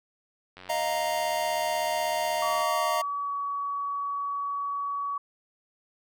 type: click train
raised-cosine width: 0.3 ms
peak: -29 dBFS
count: 190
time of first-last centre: 0.57-2.62 s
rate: 92.2 Hz
type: chord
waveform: square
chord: Eb suspended second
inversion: none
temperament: equal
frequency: 622.3 / 698.5 / 932.3 Hz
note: Eb5 / F5 / Bb5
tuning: 0 / 0 / 0 cents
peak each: -31 dBFS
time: 0.69-3.02 s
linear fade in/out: 10 ms
type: tone with pitch glide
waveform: sine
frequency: 1139 to 1131.8 Hz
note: C#6 to C#6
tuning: +47 to +36 cents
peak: -28 dBFS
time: 2.42-5.18 s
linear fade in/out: 5 ms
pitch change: -11 cents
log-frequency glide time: 3.21-3.31 s
effects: none